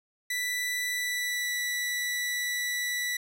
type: tone with pitch glide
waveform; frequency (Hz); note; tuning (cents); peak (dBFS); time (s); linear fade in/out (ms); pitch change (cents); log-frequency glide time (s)
sawtooth; 1975.5 to 1963; B6 to B6; 0 to -11; -25; 0.3-3.17; 5; -11; 0.91-1.55
effects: none